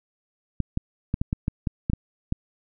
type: clicks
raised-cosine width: 5 ms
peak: -11 dBFS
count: 10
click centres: 0.603 / 0.774 / 1.141 / 1.215 / 1.329 / 1.481 / 1.672 / 1.899 / 1.934 / 2.324 s
effects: none